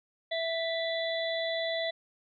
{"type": "harmonic tone with a mistuned harmonic", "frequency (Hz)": 659.3, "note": "E5", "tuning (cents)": 0, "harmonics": [1, 3, 5, 6], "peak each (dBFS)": [-31, -36, -38, -39], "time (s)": [0.31, 1.91], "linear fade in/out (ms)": 10, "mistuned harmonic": 5, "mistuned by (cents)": 83, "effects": []}